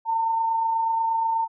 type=tone with amplitude modulation; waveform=sine; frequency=905 Hz; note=A5; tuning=48 cents sharp; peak=-19 dBFS; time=0.05-1.48 s; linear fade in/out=50 ms; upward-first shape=sine; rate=28.3 Hz; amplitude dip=30%; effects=none